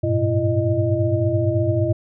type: tone cluster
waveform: sine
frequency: 97.4 / 106.4 / 120.8 / 337.5 / 617 Hz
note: G2 / G#2 / B2 / E4 / D#5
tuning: -11 / +42 / -38 / +41 / -15 cents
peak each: -23 dBFS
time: 0.03-1.93 s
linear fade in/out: 10 ms
effects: none